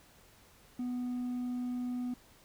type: tone with hard clipping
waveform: sine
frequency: 247.3 Hz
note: B3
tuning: 3 cents sharp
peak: -34 dBFS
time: 0.79-2.14 s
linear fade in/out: 5 ms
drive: 2 dB
effects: pink hiss -61 dBFS RMS until 2.44 s